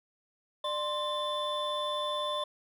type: tone cluster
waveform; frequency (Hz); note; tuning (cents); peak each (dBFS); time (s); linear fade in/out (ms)
triangle; 598 / 1047 / 3509; D5 / C6 / A7; +31 / +1 / -5; -32 / -32 / -34; 0.64-2.44; 5
effects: tanh soft clip ceiling -19 dBFS